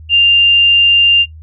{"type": "tone", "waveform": "sine", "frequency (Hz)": 2794, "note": "F7", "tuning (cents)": 0, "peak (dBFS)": -5, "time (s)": [0.09, 1.26], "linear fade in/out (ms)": 50, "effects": ["noise-tail reverb RT60 0.1 s tail -21 dB re dry", "added 79 Hz sine -31 dBFS peak until 1.42 s"]}